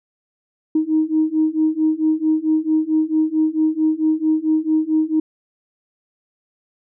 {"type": "beating tone pair", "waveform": "sine", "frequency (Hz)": [311.1, 315.6], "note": ["D#4", "D#4"], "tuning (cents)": [0, 25], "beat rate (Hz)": 4.5, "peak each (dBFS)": [-18, -17], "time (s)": [0.75, 5.2], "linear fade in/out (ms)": 5, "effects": ["tanh soft clip ceiling -7 dBFS"]}